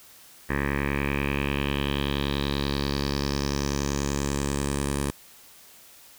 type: tone with low-pass filter sweep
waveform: 10% pulse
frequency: 70.3 Hz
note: C#2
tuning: 25 cents sharp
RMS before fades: -27 dBFS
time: 0.49-5.11 s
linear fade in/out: 10 ms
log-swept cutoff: 1900 to 9900 Hz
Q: 4.4
effects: white hiss -51 dBFS RMS until 6.18 s